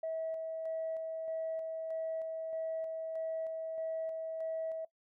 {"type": "tone with tremolo", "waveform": "sine", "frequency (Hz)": 646, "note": "E5", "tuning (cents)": -35, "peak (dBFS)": -33, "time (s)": [0.03, 4.85], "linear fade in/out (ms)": 5, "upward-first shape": "square", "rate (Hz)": 1.6, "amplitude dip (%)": 30, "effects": ["noise-tail reverb RT60 0.1 s tail -19 dB re dry", "tanh soft clip ceiling -30 dBFS"]}